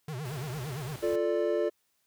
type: tone with vibrato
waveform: square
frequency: 138.59 Hz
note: C#3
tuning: in tune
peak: -35 dBFS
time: 0.08-0.96 s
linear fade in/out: 2 ms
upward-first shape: sine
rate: 8.8 Hz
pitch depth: 240 cents each way
type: noise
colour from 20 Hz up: pink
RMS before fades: -46 dBFS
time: 0.25-1.16 s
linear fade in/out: 5 ms
type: chord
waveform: triangle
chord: D minor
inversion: first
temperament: equal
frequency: 349.2 / 440 / 587.3 Hz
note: F4 / A4 / D5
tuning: 0 / 0 / 0 cents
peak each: -28 dBFS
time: 1.02-1.7 s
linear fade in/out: 20 ms
effects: white hiss -74 dBFS RMS until 2.06 s + high-pass 60 Hz 12 dB/octave